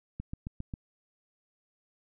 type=click train; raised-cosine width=5 ms; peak=-24 dBFS; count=5; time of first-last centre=0.2-0.738 s; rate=7.43 Hz; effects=none